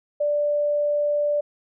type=tone; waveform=sine; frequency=587.3 Hz; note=D5; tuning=in tune; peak=-19 dBFS; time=0.2-1.41 s; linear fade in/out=10 ms; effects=none